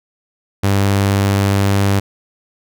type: tone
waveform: sawtooth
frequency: 99.2 Hz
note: G2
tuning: 21 cents sharp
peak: -8 dBFS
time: 0.63-2 s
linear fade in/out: 10 ms
effects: none